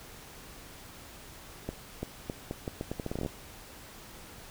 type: accelerating click train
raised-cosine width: 2 ms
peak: -20 dBFS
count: 16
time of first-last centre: 1.69-3.262 s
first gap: 340 ms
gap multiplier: 0.79
effects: pink hiss -49 dBFS RMS until 4.5 s